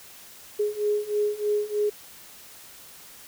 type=beating tone pair; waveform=sine; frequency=415.7 / 418.9 Hz; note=G#4 / G#4; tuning=+2 / +15 cents; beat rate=3.2 Hz; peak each=-27 / -25 dBFS; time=0.59-1.9 s; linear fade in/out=10 ms; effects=white hiss -47 dBFS RMS until 3.27 s